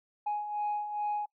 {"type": "beating tone pair", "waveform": "sine", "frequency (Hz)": [832, 834.4], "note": ["G#5", "G#5"], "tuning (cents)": [3, 8], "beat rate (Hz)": 2.4, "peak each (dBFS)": [-37, -30], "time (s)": [0.26, 1.26], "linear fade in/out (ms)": 10, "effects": ["noise-tail reverb RT60 0.1 s tail -24 dB re dry", "tanh soft clip ceiling -26 dBFS"]}